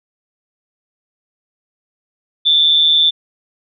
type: tone with amplitude modulation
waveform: sine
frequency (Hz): 3532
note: A7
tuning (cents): +6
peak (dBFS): -6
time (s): 2.45-3.11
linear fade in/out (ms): 20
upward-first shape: sine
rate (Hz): 159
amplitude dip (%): 60
effects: none